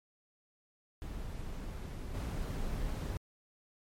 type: noise with level steps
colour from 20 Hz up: brown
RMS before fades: -41 / -36 dBFS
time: 1.02-3.17 s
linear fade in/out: 0 ms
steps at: 2.14 s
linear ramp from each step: 10 ms
effects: MP3 64 kbps